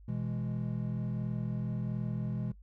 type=chord; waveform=triangle; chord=E major; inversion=second; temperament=equal; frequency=123.47 / 164.81 / 207.7 Hz; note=B2 / E3 / G#3; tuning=0 / 0 / 0 cents; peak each=-33 / -36 / -36 dBFS; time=0.08-2.52 s; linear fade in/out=5 ms; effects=noise-tail reverb RT60 0.1 s tail -19 dB re dry + added 50 Hz sine -51 dBFS peak until 2.62 s